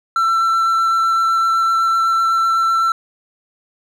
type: tone with vibrato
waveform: triangle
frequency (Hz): 1342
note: E6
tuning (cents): +31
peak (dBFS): -11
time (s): 0.16-2.92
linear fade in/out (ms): 2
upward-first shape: sine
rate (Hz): 7.9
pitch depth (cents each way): 8
effects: none